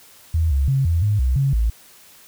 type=tone with pitch steps; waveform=sine; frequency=81 / 68.6 / 135.1 / 83.7 / 104.1 / 63.8 / 137.1 / 55.9 Hz; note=E2 / C#2 / C#3 / E2 / G#2 / C2 / C#3 / A1; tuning=-30 / -17 / -44 / +27 / +5 / -43 / -19 / +28 cents; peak=-15 dBFS; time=0.34-1.7 s; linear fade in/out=5 ms; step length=170 ms; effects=white hiss -48 dBFS RMS until 2.27 s